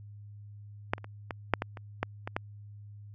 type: clicks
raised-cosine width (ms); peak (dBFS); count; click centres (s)
0.5; -11 / -30 / -28 / -19 / -7 / -15 / -27 / -13 / -20 / -14; 10; 0.935 / 0.981 / 1.044 / 1.308 / 1.537 / 1.621 / 1.772 / 2.03 / 2.275 / 2.365
effects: added 103 Hz sine -45 dBFS peak until 3.14 s